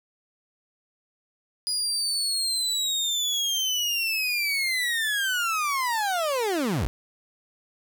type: linear sweep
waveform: 30% pulse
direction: down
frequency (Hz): 4942 to 42.72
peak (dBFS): -21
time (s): 1.67-6.87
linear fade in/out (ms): 0
effects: none